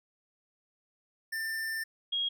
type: tone pair in turn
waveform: square / sine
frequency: 1789 / 3279 Hz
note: A6 / G#7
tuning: +28 / -23 cents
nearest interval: minor seventh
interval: 1049 cents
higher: second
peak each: -33 / -28 dBFS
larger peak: second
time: 1.32-1.84 / 2.12-2.29 s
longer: first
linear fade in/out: 10 ms
effects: none